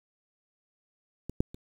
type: clicks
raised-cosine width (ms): 3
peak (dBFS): -23 / -11 / -30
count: 3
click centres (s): 1.296 / 1.405 / 1.545
effects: 8-bit